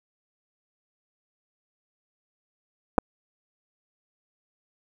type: clicks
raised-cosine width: 1 ms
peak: -5 dBFS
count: 2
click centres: 2.981 / 2.985 s
effects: 7-bit